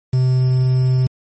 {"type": "tone with quantisation", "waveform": "triangle", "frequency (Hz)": 128.5, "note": "C3", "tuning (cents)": -31, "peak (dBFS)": -10, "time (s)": [0.13, 1.07], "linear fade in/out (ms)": 5, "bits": 6, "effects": ["MP3 32 kbps"]}